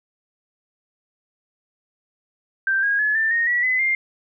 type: tone with pitch steps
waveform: sine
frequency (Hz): 1569 / 1636.6 / 1707.1 / 1780.6 / 1857.3 / 1937.3 / 2021 / 2108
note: G6 / G#6 / G#6 / A6 / A#6 / B6 / B6 / C7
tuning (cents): +1 / -26 / +47 / +20 / -7 / -34 / +39 / +12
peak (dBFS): -17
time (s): 2.67-3.95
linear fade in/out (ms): 2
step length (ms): 160
effects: none